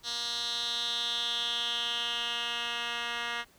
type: tone with band-pass filter sweep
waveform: 10% pulse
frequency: 236.6 Hz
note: A#3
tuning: 26 cents sharp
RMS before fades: -33 dBFS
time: 0.03-3.45 s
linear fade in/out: 50 ms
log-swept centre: 4400 to 2300 Hz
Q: 4.5
effects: pink hiss -61 dBFS RMS until 3.58 s